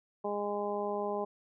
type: harmonic tone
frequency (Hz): 205.2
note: G#3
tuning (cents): -21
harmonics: 1 / 2 / 3 / 4 / 5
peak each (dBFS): -41 / -35 / -37 / -38 / -41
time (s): 0.24-1.25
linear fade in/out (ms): 10
effects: none